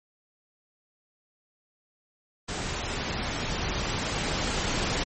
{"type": "noise with level ramp", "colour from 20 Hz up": "pink", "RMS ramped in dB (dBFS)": [-32, -27], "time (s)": [2.48, 5.04], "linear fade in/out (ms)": 10, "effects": ["MP3 32 kbps"]}